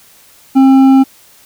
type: tone with hard clipping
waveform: sine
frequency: 267.1 Hz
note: C4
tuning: 36 cents sharp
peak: -5 dBFS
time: 0.55-1.04 s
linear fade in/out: 20 ms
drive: 7 dB
effects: white hiss -44 dBFS RMS until 1.45 s